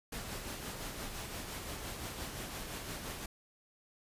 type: noise with tremolo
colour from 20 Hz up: pink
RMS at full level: -41 dBFS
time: 0.12-3.26 s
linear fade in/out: 5 ms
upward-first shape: sine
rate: 5.8 Hz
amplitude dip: 35%
effects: resampled to 32000 Hz